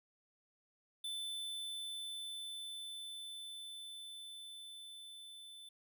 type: tone with level ramp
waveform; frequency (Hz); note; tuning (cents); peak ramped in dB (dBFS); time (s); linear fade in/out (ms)
square; 3520; A7; 0; -40 to -52; 1.04-5.69; 5
effects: none